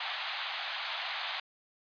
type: band-pass noise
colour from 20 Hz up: white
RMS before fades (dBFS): -37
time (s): 0-1.4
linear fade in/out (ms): 5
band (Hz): 670 to 4100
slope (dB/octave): 48
effects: resampled to 11025 Hz